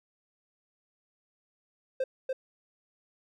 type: tone with echo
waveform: triangle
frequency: 523.3 Hz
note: C5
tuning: in tune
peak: -24 dBFS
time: 2-2.04 s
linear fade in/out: 5 ms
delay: 290 ms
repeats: 1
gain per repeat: -2 dB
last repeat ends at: 2.33 s
effects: none